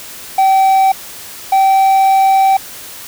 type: tone pair in turn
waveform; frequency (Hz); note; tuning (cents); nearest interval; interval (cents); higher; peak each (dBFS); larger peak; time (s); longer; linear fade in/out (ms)
triangle; 770 / 773.5; G5 / G5; -31 / -23; unison; 8; second; -5; neither; 0.38-0.92 / 1.52-2.57; second; 5
effects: white hiss -31 dBFS RMS until 3.07 s